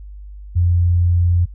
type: tone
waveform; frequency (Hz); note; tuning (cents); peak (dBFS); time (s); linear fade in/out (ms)
sine; 87.4; F2; +2; -12; 0.55-1.46; 20
effects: noise-tail reverb RT60 0.1 s tail -20 dB re dry + added 50 Hz sine -32 dBFS peak until 1.54 s